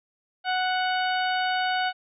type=harmonic tone; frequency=740 Hz; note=F#5; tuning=in tune; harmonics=1 / 2 / 3 / 4 / 5 / 6; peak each=-25 / -28 / -36 / -33 / -38 / -40 dBFS; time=0.44-1.93 s; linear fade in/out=50 ms; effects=none